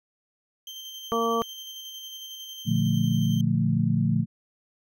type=tone with tremolo; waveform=35% pulse; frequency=3136 Hz; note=G7; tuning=in tune; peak=-35 dBFS; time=0.67-3.41 s; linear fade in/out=2 ms; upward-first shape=square; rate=11 Hz; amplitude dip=25%
type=harmonic tone; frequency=230.1 Hz; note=A#3; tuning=22 cents flat; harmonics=1 / 2 / 3 / 4 / 5; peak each=-30 / -26 / -32 / -36 / -26 dBFS; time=1.12-1.42 s; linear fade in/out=0 ms
type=chord; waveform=sine; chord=Bb major seventh; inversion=none; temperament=equal with one note detuned; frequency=116.54 / 146.83 / 174.61 / 220.9 Hz; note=Bb2 / D3 / F3 / A3; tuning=0 / 0 / 0 / +7 cents; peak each=-26 dBFS; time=2.65-4.26 s; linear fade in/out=50 ms
effects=none